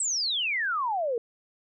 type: exponential sweep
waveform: sine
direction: down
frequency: 8240 to 447.4 Hz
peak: -25 dBFS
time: 0-1.18 s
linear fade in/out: 2 ms
effects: none